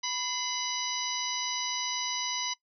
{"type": "harmonic tone with a mistuned harmonic", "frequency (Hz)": 987.8, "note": "B5", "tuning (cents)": 0, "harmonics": [1, 2, 3, 4, 5, 6], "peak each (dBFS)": [-38, -38, -38, -37, -36, -35], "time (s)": [0.03, 2.54], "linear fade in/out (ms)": 10, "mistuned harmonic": 2, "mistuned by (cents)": 70, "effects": ["noise-tail reverb RT60 0.1 s tail -20 dB re dry"]}